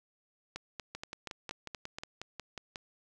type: two click trains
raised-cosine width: 0.2 ms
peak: -23 / -22 dBFS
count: 11 / 7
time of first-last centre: 0.95-2.758 / 0.56-1.985 s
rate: 5.53 / 4.21 Hz
effects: none